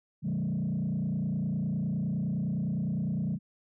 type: tone with frequency modulation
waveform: sine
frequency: 176.5 Hz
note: F3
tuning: 19 cents sharp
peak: -26 dBFS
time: 0.22-3.39 s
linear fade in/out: 50 ms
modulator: 29.8 Hz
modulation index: 1.5
effects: tanh soft clip ceiling -25 dBFS